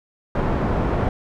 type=low-pass noise; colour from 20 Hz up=pink; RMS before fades=-21 dBFS; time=0.35-1.09 s; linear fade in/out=2 ms; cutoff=1000 Hz; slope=12 dB/octave; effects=none